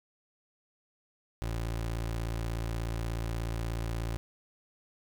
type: tone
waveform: 25% pulse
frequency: 56.6 Hz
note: A1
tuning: 50 cents sharp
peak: -28 dBFS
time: 1.42-4.17 s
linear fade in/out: 0 ms
effects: none